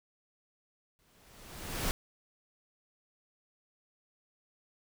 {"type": "noise with exponential growth", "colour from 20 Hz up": "pink", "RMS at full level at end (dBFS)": -31, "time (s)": [0.99, 1.91], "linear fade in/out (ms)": 0, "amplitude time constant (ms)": 200, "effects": []}